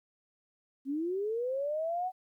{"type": "linear sweep", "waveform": "sine", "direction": "up", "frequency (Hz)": [261.6, 756], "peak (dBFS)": -30, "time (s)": [0.85, 2.12], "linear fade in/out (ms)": 50, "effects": ["12-bit"]}